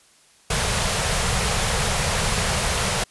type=band-stop noise; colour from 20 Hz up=pink; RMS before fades=-22 dBFS; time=0.5-3.04 s; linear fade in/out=5 ms; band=210 to 410 Hz; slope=48 dB/octave; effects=white hiss -55 dBFS RMS until 3.1 s + resampled to 24000 Hz